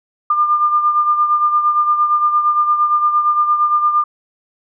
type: beating tone pair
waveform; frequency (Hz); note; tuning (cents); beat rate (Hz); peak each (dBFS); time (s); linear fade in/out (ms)
sine; 1200 / 1208.7; D6 / D6; +37 / +49; 8.7; -12 / -20; 0.3-4.04; 5
effects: none